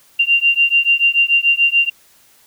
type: beating tone pair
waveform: sine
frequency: 2773 / 2779.9 Hz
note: F7 / F7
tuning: -13 / -9 cents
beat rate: 6.9 Hz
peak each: -14 dBFS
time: 0.19-1.9 s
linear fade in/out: 10 ms
effects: white hiss -51 dBFS RMS until 2.46 s